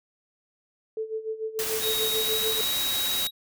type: tone with tremolo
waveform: sine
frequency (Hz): 440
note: A4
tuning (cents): 0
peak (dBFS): -26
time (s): 0.97-2.61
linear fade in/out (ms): 2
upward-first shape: sine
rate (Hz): 6.8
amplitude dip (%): 80
type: noise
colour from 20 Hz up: white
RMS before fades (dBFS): -30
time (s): 1.59-3.27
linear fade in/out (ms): 0
type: tone with pitch glide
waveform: square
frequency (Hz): 3777 to 3821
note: A#7 to A#7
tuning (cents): +22 to +42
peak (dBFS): -27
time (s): 1.8-3.31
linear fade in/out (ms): 50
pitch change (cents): +20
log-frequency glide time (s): 2.14-2.28
effects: none